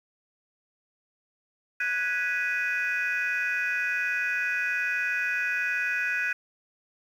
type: chord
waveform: sine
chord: G# minor seventh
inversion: third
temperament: equal with one note detuned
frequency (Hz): 1480 / 1661.2 / 1963 / 2489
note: F#6 / G#6 / B6 / D#7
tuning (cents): 0 / 0 / -11 / 0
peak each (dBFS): -28 / -30 / -33 / -29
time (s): 1.8-6.33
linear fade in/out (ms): 5
effects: tanh soft clip ceiling -19 dBFS + 9-bit